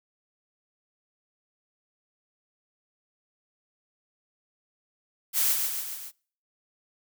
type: noise with echo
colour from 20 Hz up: blue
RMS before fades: -24 dBFS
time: 5.33-5.56 s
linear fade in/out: 50 ms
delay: 140 ms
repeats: 4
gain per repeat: -4 dB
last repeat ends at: 6.12 s
effects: noise-tail reverb RT60 0.5 s tail -26 dB re dry